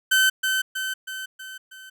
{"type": "tone with echo", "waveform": "30% pulse", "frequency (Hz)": 1533, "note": "G6", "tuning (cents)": -39, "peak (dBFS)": -13, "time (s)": [0.11, 0.3], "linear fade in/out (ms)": 10, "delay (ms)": 320, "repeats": 5, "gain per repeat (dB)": -5, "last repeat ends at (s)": 1.9, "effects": []}